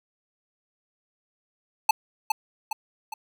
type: tone with echo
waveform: square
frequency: 870 Hz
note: A5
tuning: 20 cents flat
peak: -14 dBFS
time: 1.89-1.91 s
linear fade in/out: 5 ms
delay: 410 ms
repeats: 3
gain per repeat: -6 dB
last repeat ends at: 3.14 s
effects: none